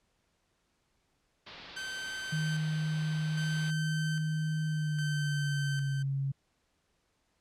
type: low-pass noise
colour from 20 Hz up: white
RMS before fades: -49 dBFS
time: 1.46-3.71 s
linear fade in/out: 10 ms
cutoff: 4600 Hz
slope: 48 dB/octave
type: tone with tremolo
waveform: sawtooth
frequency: 1545 Hz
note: G6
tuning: 26 cents flat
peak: -33 dBFS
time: 1.76-6.03 s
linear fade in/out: 10 ms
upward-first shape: square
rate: 0.62 Hz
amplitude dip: 55%
type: tone with pitch glide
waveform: sine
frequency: 155.56 to 137 Hz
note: D#3 to C#3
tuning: 0 to -20 cents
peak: -29 dBFS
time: 2.32-6.32 s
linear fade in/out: 10 ms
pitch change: -220 cents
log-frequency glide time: 4.65-5.92 s
effects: pink hiss -75 dBFS RMS until 7.4 s + low-pass 9000 Hz 12 dB/octave